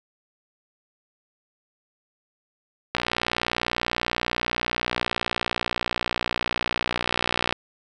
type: click train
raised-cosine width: 0.3 ms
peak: -7 dBFS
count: 276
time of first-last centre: 2.95-7.526 s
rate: 60.1 Hz
effects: none